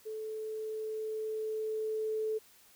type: tone with level ramp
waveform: sine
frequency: 435.6 Hz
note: A4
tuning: 17 cents flat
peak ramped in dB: -37 to -30 dBFS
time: 0.05-2.39 s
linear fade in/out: 20 ms
effects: white hiss -61 dBFS RMS until 2.75 s